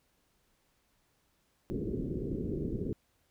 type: low-pass noise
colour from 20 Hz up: white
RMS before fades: -35 dBFS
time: 1.7-2.93 s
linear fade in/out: 0 ms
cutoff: 420 Hz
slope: 48 dB/octave
effects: pink hiss -73 dBFS RMS until 3.3 s